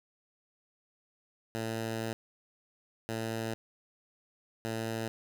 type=tone bursts at uneven times; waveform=10% pulse; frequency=112.7 Hz; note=A2; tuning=42 cents sharp; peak=-25 dBFS; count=3; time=1.55-2.13 / 3.09-3.54 / 4.65-5.08 s; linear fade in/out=0 ms; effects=none